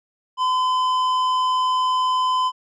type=tone with tanh clipping; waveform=triangle; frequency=1018 Hz; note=C6; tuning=48 cents flat; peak=-19 dBFS; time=0.37-2.52 s; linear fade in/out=50 ms; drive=14 dB; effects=none